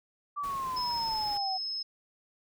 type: exponential sweep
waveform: sine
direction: down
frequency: 1174.7 to 748 Hz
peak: -31 dBFS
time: 0.36-1.58 s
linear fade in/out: 20 ms
type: noise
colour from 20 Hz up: pink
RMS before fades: -47 dBFS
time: 0.43-1.38 s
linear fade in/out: 10 ms
type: tone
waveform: sine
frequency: 5180 Hz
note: E8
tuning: 31 cents flat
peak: -32 dBFS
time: 0.76-1.83 s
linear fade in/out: 10 ms
effects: none